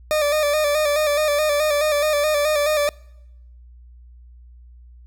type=tone with vibrato; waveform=40% pulse; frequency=597 Hz; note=D5; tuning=28 cents sharp; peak=-16 dBFS; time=0.11-2.89 s; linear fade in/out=0 ms; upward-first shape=square; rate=4.7 Hz; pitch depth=45 cents each way; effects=noise-tail reverb RT60 0.9 s tail -26 dB re dry + added 60 Hz sine -42 dBFS peak until 5.06 s